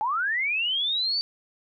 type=linear sweep; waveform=sine; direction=up; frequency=818 to 4627 Hz; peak=-23 dBFS; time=0.01-1.21 s; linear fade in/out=0 ms; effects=none